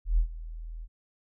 sine tone with ADSR envelope, 40.61 Hz, E1, 25 cents flat, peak -18 dBFS, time 0.05-0.88 s, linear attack 130 ms, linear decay 90 ms, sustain -18 dB, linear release 50 ms, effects none

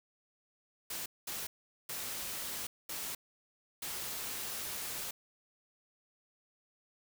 white noise bursts at uneven times, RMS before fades -40 dBFS, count 5, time 0.9-1.06 / 1.27-1.47 / 1.89-2.67 / 2.89-3.15 / 3.82-5.11 s, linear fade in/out 5 ms, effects none

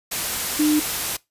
sine tone in noise, 302.3 Hz, D#4, 50 cents flat, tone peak -15 dBFS, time 0.59-0.8 s, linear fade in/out 10 ms, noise white, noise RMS -25 dBFS, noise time 0.11-1.17 s, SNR +7 dB, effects noise-tail reverb RT60 0.2 s tail -22 dB re dry + resampled to 32000 Hz

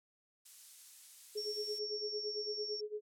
violet noise, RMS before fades -48 dBFS, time 0.45-1.79 s, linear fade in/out 10 ms
sine tone with tremolo, 422.3 Hz, G#4, 29 cents sharp, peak -36 dBFS, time 1.35-3.01 s, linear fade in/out 10 ms, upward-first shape sine, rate 8.9 Hz, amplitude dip 90%
sine tone, 5490 Hz, F8, 31 cents flat, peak -39 dBFS, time 1.37-2.81 s, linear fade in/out 10 ms
effects low-pass 9000 Hz 12 dB/octave

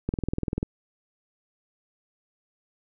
click train, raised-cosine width 3 ms, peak -13 dBFS, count 12, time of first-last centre 0.09-0.629 s, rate 20.4 Hz, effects none

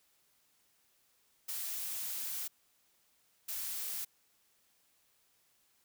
blue noise bursts at uneven times, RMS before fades -39 dBFS, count 2, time 1.48-2.48 / 3.48-4.05 s, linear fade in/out 10 ms, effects white hiss -72 dBFS RMS until 5.84 s

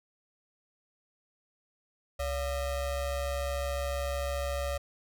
square ring-modulated tone, 318.9 Hz, D#4, 43 cents sharp, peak -28 dBFS, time 2.19-4.78 s, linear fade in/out 10 ms, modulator 252 Hz, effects none

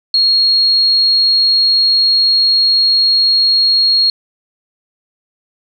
sine tone, 4286 Hz, C8, 41 cents sharp, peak -8 dBFS, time 0.14-4.1 s, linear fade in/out 2 ms, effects none

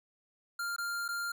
square tone with dropouts, 1396.9 Hz, F6, in tune, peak -34 dBFS, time 0.59-1.32 s, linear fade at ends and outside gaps 5 ms, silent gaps 0.763-0.782 / 1.081-1.087 s, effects none

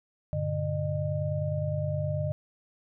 sine tone cluster, 96.3 / 115.5 / 145.8 / 608 Hz, G2 / A#2 / D3 / D#5, -30 / -16 / -12 / -40 cents, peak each -32 / -39 / -30 / -33 dBFS, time 0.33-2.32 s, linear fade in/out 0 ms, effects none

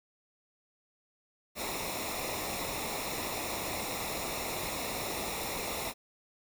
pink noise with comb filter, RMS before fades -36 dBFS, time 1.55-5.94 s, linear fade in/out 50 ms, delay 0.64 ms, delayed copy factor -0.7, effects none

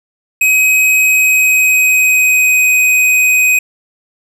square tone with pitch glide, 2531 to 2508 Hz, D#7 to D#7, +29 to +13 cents, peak -8 dBFS, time 0.41-3.59 s, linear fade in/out 5 ms, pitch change -16 cents, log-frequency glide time 1-2.71 s, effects none

